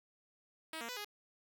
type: tone with pitch steps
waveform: 5% pulse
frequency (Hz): 319.6 / 232.1 / 496.9 / 414.8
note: D#4 / A#3 / B4 / G#4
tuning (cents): +47 / -7 / +11 / -2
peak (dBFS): -30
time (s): 0.73-1.046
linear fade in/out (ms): 2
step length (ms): 79
effects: none